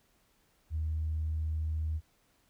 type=tone; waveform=sine; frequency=78.5 Hz; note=D#2; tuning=16 cents sharp; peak=-29 dBFS; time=0.7-2.01 s; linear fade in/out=50 ms; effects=tanh soft clip ceiling -25 dBFS + pink hiss -70 dBFS RMS until 2.49 s